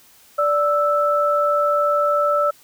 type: tone pair together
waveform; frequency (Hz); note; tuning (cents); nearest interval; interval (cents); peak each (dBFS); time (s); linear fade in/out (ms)
sine; 585 / 1318.5; D5 / E6; -7 / 0; octave + major second; 1407; -18; 0.38-2.51; 10
effects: white hiss -51 dBFS RMS until 2.63 s